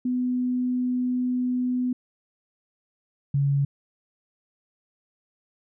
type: tone pair in turn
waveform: sine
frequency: 250.1 / 140.36 Hz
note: B3 / C#3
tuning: +22 / +22 cents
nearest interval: minor seventh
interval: 1000 cents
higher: first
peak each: -22 / -19 dBFS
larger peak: second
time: 0.05-1.93 / 3.34-3.65 s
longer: first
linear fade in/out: 5 ms
effects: none